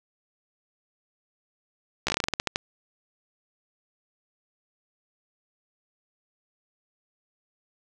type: slowing click train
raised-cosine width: 0.2 ms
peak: -7 dBFS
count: 13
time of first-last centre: 2.07-2.559 s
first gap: 14 ms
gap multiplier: 1.18
effects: none